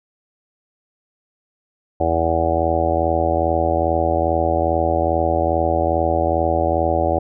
harmonic tone, 82.41 Hz, E2, in tune, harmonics 1 / 2 / 3 / 4 / 5 / 6 / 7 / 8 / 9 / 10, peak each -23 / -33 / -31 / -24 / -27 / -27 / -21 / -28 / -21 / -30 dBFS, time 2-7.19 s, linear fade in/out 5 ms, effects none

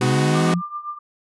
sine linear sweep, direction up, 123.2 to 180 Hz, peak -18 dBFS, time 0-0.62 s, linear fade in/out 50 ms
sawtooth chord, G# minor seventh, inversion none, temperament equal with one note detuned, 207.7 / 253.2 / 311.1 / 370 Hz, G#3 / B3 / D#4 / F#4, 0 / +43 / 0 / 0 cents, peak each -21 / -20 / -22 / -19 dBFS, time 0.01-0.54 s, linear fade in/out 2 ms
sine tone with tremolo, 1192 Hz, D6, 25 cents sharp, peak -24 dBFS, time 0.34-0.99 s, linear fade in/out 10 ms, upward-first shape triangle, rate 7.7 Hz, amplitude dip 85%
effects resampled to 24000 Hz

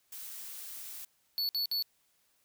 blue noise, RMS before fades -44 dBFS, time 0.12-1.05 s, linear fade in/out 5 ms
square tone bursts, 4435 Hz, C#8, in tune, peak -30 dBFS, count 3, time 1.38-1.824 s, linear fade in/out 0 ms, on 110 ms, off 57 ms
effects white hiss -72 dBFS RMS until 2.44 s

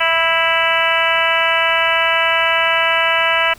harmonic tone with a mistuned harmonic, 329.6 Hz, E4, in tune, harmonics 2 / 3 / 4 / 5 / 6 / 7 / 8 / 9, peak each -21 / -21 / -21 / -21 / -21 / -21 / -21 / -21 dBFS, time 0-3.54 s, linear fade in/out 10 ms, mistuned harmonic 5, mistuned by -15 cents, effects pink hiss -44 dBFS RMS until 3.58 s

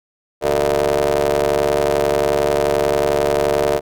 25% pulse ring-modulated tone, 71.3 Hz, C#2, 49 cents sharp, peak -8 dBFS, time 0.41-3.81 s, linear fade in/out 50 ms, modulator 524 Hz, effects none

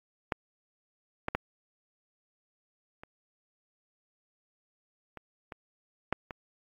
clicks, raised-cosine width 0.5 ms, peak -13 / -15 / -13 / -30 / -27 / -25 / -12 / -23 dBFS, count 8, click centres 0.322 / 1.284 / 1.35 / 3.035 / 5.173 / 5.522 / 6.126 / 6.308 s, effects AAC 64 kbps

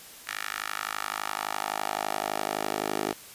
10% pulse tone with high-pass filter sweep, 51.8 Hz, G#1, 4 cents flat, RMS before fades -32 dBFS, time 0.27-3.13 s, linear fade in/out 5 ms, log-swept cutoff 1700 to 410 Hz, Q 1.9, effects white hiss -47 dBFS RMS until 3.34 s + resampled to 32000 Hz

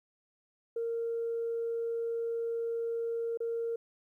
sine tone with dropouts, 462.4 Hz, A#4, 14 cents flat, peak -30 dBFS, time 0.76-3.76 s, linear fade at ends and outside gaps 5 ms, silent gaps 3.374-3.403 s, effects tanh soft clip ceiling -26 dBFS + 12-bit

